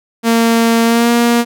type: tone with pitch glide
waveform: sawtooth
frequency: 229.7 to 236.6 Hz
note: A#3 to A#3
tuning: -25 to +26 cents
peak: -5 dBFS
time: 0.23-1.45 s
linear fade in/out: 50 ms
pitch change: +51 cents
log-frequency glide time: 0.84-1.1 s
effects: none